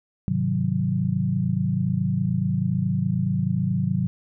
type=chord; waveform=sine; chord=Ab dominant seventh; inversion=none; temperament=equal; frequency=103.83 / 130.81 / 155.56 / 185 Hz; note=Ab2 / C3 / Eb3 / Gb3; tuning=0 / 0 / 0 / 0 cents; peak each=-28 / -26 / -27 / -24 dBFS; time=0.28-4.07 s; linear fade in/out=0 ms; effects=none